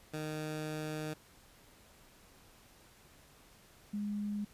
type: tone pair in turn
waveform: 15% pulse / sine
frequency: 154.2 / 206.5 Hz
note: D#3 / G#3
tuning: -15 / -10 cents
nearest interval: perfect fourth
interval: 505 cents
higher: second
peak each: -31 / -34 dBFS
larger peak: first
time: 0.13-1.14 / 3.93-4.45 s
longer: first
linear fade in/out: 10 ms
effects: pink hiss -61 dBFS RMS until 4.53 s + resampled to 32000 Hz